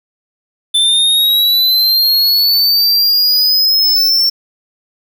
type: linear sweep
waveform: square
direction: up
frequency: 3520 to 5440 Hz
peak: -9 dBFS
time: 0.74-4.3 s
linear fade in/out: 10 ms
effects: none